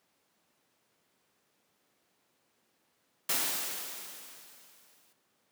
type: noise with exponential decay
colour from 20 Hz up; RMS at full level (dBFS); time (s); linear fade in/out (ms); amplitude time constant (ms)
white; -28; 3.29-5.13; 5; 400
effects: pink hiss -73 dBFS RMS until 5.51 s + high-pass 200 Hz 12 dB/octave